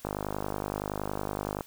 click train, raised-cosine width 1 ms, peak -17 dBFS, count 80, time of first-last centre 0.05-1.608 s, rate 50.7 Hz, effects white hiss -54 dBFS RMS until 1.66 s

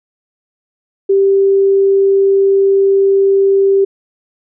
sine tone, 392 Hz, G4, in tune, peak -7 dBFS, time 1.09-3.85 s, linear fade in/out 10 ms, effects none

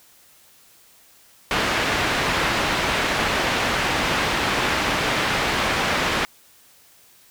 white low-pass noise, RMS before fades -22 dBFS, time 1.51-6.25 s, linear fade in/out 0 ms, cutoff 2400 Hz, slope 12 dB/octave, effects white hiss -53 dBFS RMS until 7.3 s

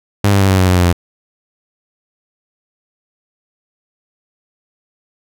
sawtooth tone with pitch steps, 101 / 98.92 / 96.89 / 94.89 / 92.94 / 91.03 / 89.15 / 87.32 Hz, G#2 / G2 / G2 / F#2 / F#2 / F#2 / F2 / F2, -48 / +16 / -20 / +44 / +8 / -28 / +36 / 0 cents, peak -5 dBFS, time 0.24-0.928 s, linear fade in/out 5 ms, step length 86 ms, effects none

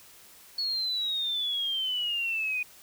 sine exponential sweep, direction down, 4396 to 2460 Hz, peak -27 dBFS, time 0.58-2.63 s, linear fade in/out 5 ms, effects white hiss -53 dBFS RMS until 2.82 s

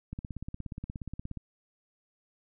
click train, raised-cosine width 5 ms, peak -25 dBFS, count 22, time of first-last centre 0.13-1.373 s, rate 16.9 Hz, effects none

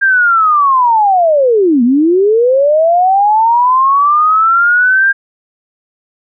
sine linear two-way sweep, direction down then up, 1608 to 230 to 1608 Hz, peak -6 dBFS, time 0.01-5.13 s, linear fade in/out 20 ms, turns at 1.83 s, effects none

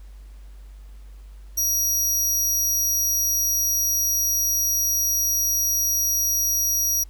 sawtooth tone, 5750 Hz, F8, 50 cents sharp, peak -17 dBFS, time 1.57-7.04 s, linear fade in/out 10 ms, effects added 49 Hz sine -39 dBFS peak until 7.09 s + pink hiss -59 dBFS RMS until 7.09 s

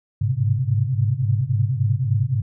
sine tone cluster, 102.6 / 106.2 / 125.6 / 135.5 Hz, G#2 / G#2 / B2 / C#3, -21 / +39 / +30 / -39 cents, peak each -23 dBFS, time 0.21-2.42 s, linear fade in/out 10 ms, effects none

